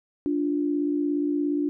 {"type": "tone pair together", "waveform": "sine", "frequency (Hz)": [291.7, 348.8], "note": ["D4", "F4"], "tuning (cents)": [-12, -2], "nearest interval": "minor third", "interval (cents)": 310, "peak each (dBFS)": [-23, -29], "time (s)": [0.26, 1.69], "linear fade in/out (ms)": 0, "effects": []}